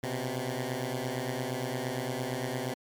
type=beating tone pair; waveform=10% pulse; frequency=123.47 / 132.17 Hz; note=B2 / C3; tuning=0 / +18 cents; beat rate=8.7 Hz; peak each=-26 dBFS; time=0.03-2.74 s; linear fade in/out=5 ms; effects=MP3 96 kbps